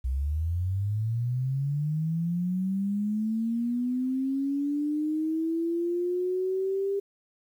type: linear sweep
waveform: sine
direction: up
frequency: 61.74 to 400 Hz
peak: -25 dBFS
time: 0.04-7 s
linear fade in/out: 10 ms
effects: 10-bit